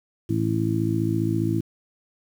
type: harmonic tone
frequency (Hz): 54.9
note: A1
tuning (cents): -3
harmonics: 2 / 3 / 4 / 5 / 6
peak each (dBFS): -25 / -28 / -31 / -29 / -25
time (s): 0.29-1.61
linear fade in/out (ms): 10
effects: 8-bit